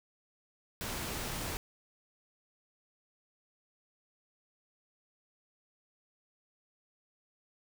pink noise, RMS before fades -38 dBFS, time 0.81-1.57 s, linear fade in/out 0 ms, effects none

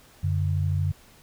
sine tone pair together, 92.5 / 145.45 Hz, F#2 / D3, 0 / -16 cents, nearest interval minor sixth, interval 784 cents, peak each -23 / -27 dBFS, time 0.23-0.92 s, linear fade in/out 10 ms, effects pink hiss -54 dBFS RMS until 1.22 s

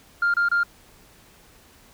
sine tone bursts, 1400 Hz, F6, 4 cents sharp, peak -16 dBFS, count 3, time 0.22-0.634 s, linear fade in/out 5 ms, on 120 ms, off 27 ms, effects tanh soft clip ceiling -15 dBFS + pink hiss -53 dBFS RMS until 1.93 s

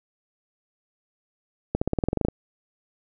accelerating click train, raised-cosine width 2 ms, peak -9 dBFS, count 12, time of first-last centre 1.75-2.285 s, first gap 65 ms, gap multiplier 0.94, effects none

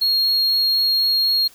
triangle tone, 4276 Hz, C8, 37 cents sharp, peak -14 dBFS, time 0.01-1.48 s, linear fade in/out 10 ms, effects white hiss -49 dBFS RMS until 1.54 s

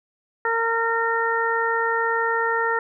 harmonic tone, 458.3 Hz, A#4, 29 cents flat, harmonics 1 / 2 / 3 / 4, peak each -25 / -25 / -25 / -25 dBFS, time 0.45-2.79 s, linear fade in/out 2 ms, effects none

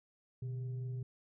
sine tone with frequency modulation, 124.1 Hz, B2, 9 cents sharp, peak -37 dBFS, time 0.42-1.03 s, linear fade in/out 5 ms, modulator 273 Hz, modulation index 0.28, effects none

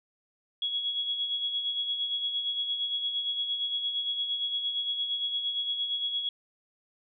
sine tone with tremolo, 3339 Hz, G#7, 9 cents sharp, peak -26 dBFS, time 0.62-6.29 s, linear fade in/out 2 ms, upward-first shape sine, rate 8.7 Hz, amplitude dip 50%, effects none

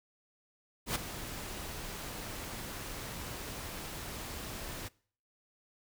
pink noise with ADSR envelope, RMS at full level -30 dBFS, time 0.86-4.89 s, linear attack 95 ms, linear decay 9 ms, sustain -12 dB, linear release 20 ms, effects noise-tail reverb RT60 0.5 s tail -23 dB re dry

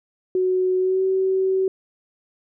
sine tone with pitch glide, 370 to 379.7 Hz, F#4 to F#4, 0 to +45 cents, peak -17 dBFS, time 0.35-1.68 s, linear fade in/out 2 ms, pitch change +45 cents, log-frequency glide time 0.78-1.03 s, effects none

